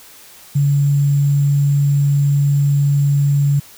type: tone with sample-and-hold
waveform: sine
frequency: 142.2 Hz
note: C#3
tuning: 45 cents sharp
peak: -11 dBFS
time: 0.55-3.6 s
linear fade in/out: 10 ms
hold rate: 7350 Hz
effects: white hiss -42 dBFS RMS until 3.77 s